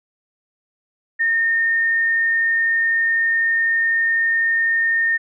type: tone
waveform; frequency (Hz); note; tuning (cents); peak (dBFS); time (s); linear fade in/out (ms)
sine; 1828; A#6; -34; -15; 1.19-5.18; 20
effects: none